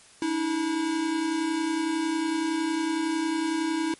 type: tone pair together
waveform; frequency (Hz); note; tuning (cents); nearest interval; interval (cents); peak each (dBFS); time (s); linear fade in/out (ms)
square; 292.2 / 323.1; D4 / E4; -9 / -35; major second; 174; -33 / -26; 0.22-3.94; 2
effects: white hiss -53 dBFS RMS until 3.99 s + MP3 48 kbps

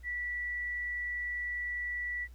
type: tone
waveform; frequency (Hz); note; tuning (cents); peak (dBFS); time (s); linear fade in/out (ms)
sine; 1955; B6; -18; -33; 0.03-2.28; 50
effects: added 60 Hz sine -48 dBFS peak until 2.34 s + pink hiss -67 dBFS RMS until 2.34 s

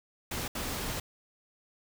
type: noise bursts at uneven times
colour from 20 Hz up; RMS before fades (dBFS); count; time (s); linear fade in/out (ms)
pink; -35; 2; 0.31-0.48 / 0.55-1; 5
effects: none

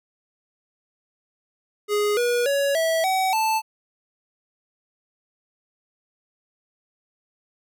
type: tone with pitch steps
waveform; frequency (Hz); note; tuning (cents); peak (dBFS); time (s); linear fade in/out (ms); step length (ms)
square; 415.3 / 482.6 / 560.8 / 651.7 / 757.3 / 880; G#4 / B4 / C#5 / E5 / F#5 / A5; 0 / -40 / +20 / -20 / +40 / 0; -20; 1.88-3.62; 50; 290
effects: none

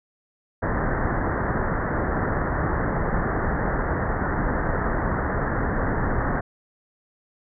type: low-pass noise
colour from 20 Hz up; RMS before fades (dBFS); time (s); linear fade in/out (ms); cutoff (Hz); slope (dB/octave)
pink; -24; 0.62-6.41; 10; 1900; 96
effects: none

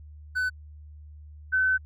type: tone pair in turn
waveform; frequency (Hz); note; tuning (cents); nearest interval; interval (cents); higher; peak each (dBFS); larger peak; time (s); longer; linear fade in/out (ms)
triangle / sine; 1505 / 1520.7; F#6 / F#6; +29 / +47; unison; 18; second; -22 / -20; second; 0.35-0.5 / 1.52-1.78; second; 20
effects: added 75 Hz sine -43 dBFS peak until 1.85 s

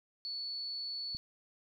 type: tone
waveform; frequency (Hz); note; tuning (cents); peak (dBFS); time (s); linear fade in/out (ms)
sine; 4435; C#8; 0; -37; 0.25-1.17; 0
type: click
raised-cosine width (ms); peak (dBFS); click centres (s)
5; -35; 1.149
effects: 12-bit

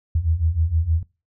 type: beating tone pair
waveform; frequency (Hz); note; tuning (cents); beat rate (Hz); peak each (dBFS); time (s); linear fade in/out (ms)
sine; 77.78 / 84.18; D#2 / E2; 0 / +37; 6.4; -22 / -19; 0.15-1.03; 5
effects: noise-tail reverb RT60 0.3 s tail -23 dB re dry

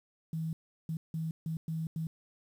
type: tone bursts at uneven times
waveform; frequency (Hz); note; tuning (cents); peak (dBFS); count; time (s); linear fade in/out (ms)
sine; 161.1; E3; -39; -32; 6; 0.33-0.53 / 0.89-0.97 / 1.14-1.31 / 1.46-1.57 / 1.68-1.87 / 1.96-2.07; 2
effects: 10-bit

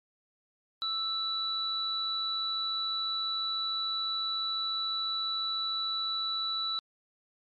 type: tone pair together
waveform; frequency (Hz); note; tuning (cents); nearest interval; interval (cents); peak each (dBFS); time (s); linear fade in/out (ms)
sine; 1318.5 / 3947; E6 / B7; 0 / -2; octave + perfect fifth; 1898; -37 / -30; 0.82-6.79; 0
effects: MP3 64 kbps

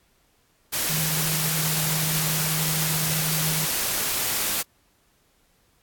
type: tone in noise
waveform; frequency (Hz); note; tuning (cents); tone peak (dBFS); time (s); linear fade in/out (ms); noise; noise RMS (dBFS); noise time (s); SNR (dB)
sine; 157.2; D#3; +18; -27; 0.89-3.66; 20; white; -25; 0.72-4.63; -5
effects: pink hiss -64 dBFS RMS until 5.82 s + AAC 64 kbps

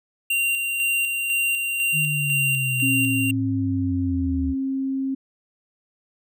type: tone with tremolo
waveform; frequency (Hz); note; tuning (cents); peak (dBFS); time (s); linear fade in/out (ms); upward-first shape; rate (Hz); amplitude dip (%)
square; 2769; F7; -15; -20; 0.3-3.31; 5; square; 2; 35
type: linear sweep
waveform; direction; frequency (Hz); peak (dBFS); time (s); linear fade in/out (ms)
sine; down; 154.7 to 73.42; -24; 1.92-4.55; 50
type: tone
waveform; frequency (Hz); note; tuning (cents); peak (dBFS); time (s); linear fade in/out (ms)
sine; 267.9; C4; +41; -22; 2.82-5.15; 10
effects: none

